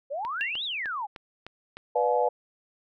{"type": "exponential two-way sweep", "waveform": "sine", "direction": "up then down", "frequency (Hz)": [525, 3951, 778], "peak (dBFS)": -29, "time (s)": [0.1, 1.07], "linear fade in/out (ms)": 20, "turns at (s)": 0.64}
{"type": "click train", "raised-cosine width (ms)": 0.3, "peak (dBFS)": -24, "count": 6, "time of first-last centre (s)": [0.25, 1.77], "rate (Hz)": 3.29}
{"type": "tone with exponential decay", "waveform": "sine", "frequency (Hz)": 2753, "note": "F7", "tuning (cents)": -25, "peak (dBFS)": -24, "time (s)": [0.41, 0.66], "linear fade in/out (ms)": 0, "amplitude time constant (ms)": 54}
{"type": "chord", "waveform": "sine", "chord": "B diminished seventh", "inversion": "none", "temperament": "just", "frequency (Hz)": [493.9, 592.7, 711.2, 853.4], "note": ["B4", "D5", "F5", "Ab5"], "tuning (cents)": [0, 16, 31, 47], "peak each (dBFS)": [-25, -28, -28, -27], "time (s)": [1.95, 2.29], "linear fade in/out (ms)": 10}
{"effects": []}